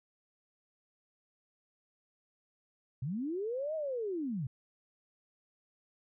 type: linear two-way sweep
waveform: sine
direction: up then down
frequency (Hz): 115.9 to 645 to 115.9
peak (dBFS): -33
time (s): 3.02-4.47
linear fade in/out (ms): 5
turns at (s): 3.75
effects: none